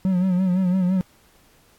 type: tone with vibrato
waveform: triangle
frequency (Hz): 184.1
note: F#3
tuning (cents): -8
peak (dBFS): -15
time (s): 0.05-1.01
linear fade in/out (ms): 0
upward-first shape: sine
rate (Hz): 5.9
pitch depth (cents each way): 64
effects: pink hiss -57 dBFS RMS until 1.78 s + AAC 64 kbps